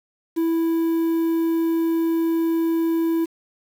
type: tone with quantisation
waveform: triangle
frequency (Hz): 329.6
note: E4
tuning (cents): 0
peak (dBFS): -16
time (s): 0.36-3.26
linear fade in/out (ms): 20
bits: 7
effects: none